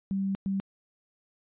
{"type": "tone bursts at uneven times", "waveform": "sine", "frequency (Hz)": 194.6, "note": "G3", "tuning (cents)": -12, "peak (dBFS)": -26, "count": 2, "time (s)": [[0.11, 0.35], [0.46, 0.6]], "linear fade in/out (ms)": 0, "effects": ["resampled to 8000 Hz"]}